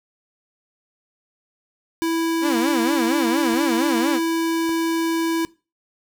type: tone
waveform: square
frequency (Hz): 329.6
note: E4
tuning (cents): 0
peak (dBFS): -20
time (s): 2.02-5.45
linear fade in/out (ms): 0
type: tone with vibrato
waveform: sawtooth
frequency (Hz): 258.6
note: C4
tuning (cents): -20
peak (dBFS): -17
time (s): 2.41-4.2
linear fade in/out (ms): 50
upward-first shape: sine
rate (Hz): 4.3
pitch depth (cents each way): 220
type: clicks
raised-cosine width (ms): 1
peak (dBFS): -23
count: 2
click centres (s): 3.54 / 4.693
effects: noise-tail reverb RT60 0.3 s tail -21 dB re dry